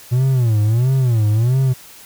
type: tone with vibrato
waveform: triangle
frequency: 118.7 Hz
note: A#2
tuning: 32 cents sharp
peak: -10 dBFS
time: 0.11-1.74 s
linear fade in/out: 20 ms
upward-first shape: sine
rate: 1.5 Hz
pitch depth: 210 cents each way
effects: white hiss -41 dBFS RMS until 2.05 s